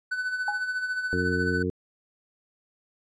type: tone with tremolo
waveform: triangle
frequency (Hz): 1500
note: F#6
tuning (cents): +23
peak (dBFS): -23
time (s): 0.11-1.63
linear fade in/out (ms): 10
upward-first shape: sine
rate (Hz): 14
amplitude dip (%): 55
type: tone with exponential decay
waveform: sine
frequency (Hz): 828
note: G#5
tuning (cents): -5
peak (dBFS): -23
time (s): 0.48-0.64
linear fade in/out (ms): 2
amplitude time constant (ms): 34
type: harmonic tone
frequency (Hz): 90.5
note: F#2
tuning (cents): -38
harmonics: 1 / 2 / 3 / 4 / 5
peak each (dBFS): -31 / -31 / -31 / -31 / -31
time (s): 1.13-1.7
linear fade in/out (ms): 0
effects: resampled to 24000 Hz